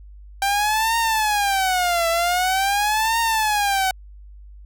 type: tone with vibrato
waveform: sawtooth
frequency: 784 Hz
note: G5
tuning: in tune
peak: -14 dBFS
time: 0.42-3.91 s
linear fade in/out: 2 ms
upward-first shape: triangle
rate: 0.45 Hz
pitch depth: 290 cents each way
effects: added 50 Hz sine -39 dBFS peak until 4.65 s